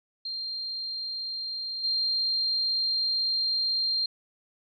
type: tone with level steps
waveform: sine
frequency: 4186 Hz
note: C8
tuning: in tune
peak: -31 / -24 dBFS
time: 0.25-4.06 s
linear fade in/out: 5 ms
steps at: 1.83 s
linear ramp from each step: 20 ms
effects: none